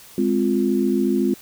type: chord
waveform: sine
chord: F minor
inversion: first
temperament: equal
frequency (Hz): 207.7 / 261.6 / 349.2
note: Ab3 / C4 / F4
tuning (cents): 0 / 0 / 0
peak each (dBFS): -21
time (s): 0.18-1.34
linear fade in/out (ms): 2
effects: white hiss -45 dBFS RMS until 1.41 s